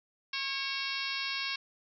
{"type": "harmonic tone with a mistuned harmonic", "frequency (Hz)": 544, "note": "C#5", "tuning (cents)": -33, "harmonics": [2, 3, 4, 5, 6, 7, 8, 9, 10], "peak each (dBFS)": [-43, -42, -39, -39, -42, -41, -41, -43, -43], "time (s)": [0.33, 1.56], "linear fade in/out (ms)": 5, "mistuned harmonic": 4, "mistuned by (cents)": 42, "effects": []}